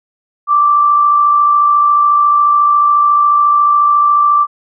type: tone with amplitude modulation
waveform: sine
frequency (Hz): 1172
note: D6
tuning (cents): -4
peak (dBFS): -5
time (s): 0.47-4.47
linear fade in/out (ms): 50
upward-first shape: sine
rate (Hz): 54.1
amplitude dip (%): 35
effects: none